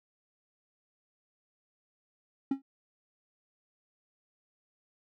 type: tone with exponential decay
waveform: triangle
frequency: 271.9 Hz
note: C#4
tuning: 33 cents flat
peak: -21 dBFS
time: 2.51-2.62 s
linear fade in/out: 5 ms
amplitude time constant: 22 ms
effects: none